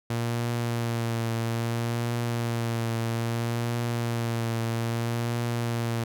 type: tone with vibrato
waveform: sawtooth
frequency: 116.7 Hz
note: A#2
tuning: 2 cents sharp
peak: -22 dBFS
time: 0.1-6.04 s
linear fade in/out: 5 ms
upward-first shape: triangle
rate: 0.61 Hz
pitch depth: 32 cents each way
effects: none